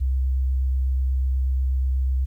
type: tone with vibrato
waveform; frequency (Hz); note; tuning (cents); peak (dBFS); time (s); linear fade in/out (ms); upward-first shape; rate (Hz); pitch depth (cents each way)
sine; 65.41; C2; 0; -18; 0-2.26; 20; sine; 8.2; 12
effects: tanh soft clip ceiling -14 dBFS + 10-bit